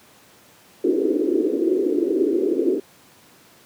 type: band-pass noise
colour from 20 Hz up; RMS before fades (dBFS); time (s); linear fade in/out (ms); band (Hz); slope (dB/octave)
pink; -20; 0.84-2.8; 5; 300 to 420; 48
effects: pink hiss -51 dBFS RMS until 3.65 s + high-pass 150 Hz 12 dB/octave